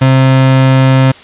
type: tone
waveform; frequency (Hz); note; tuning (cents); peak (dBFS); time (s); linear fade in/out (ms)
35% pulse; 132.2; C3; +18; -3; 0.01-1.12; 10
effects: white hiss -35 dBFS RMS until 1.23 s + resampled to 8000 Hz